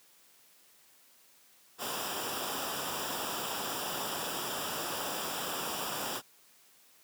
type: noise with comb filter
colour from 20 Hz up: pink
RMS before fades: -36 dBFS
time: 1.78-6.22 s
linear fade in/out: 50 ms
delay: 0.47 ms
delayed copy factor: -0.7
effects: white hiss -62 dBFS RMS until 7.03 s + high-pass 150 Hz 12 dB/octave